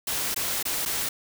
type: noise with dropouts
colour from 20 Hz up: white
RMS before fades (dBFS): -28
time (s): 0.07-1.09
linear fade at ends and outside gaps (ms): 5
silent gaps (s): 0.345-0.361 / 0.628-0.652 / 0.853-0.858
effects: none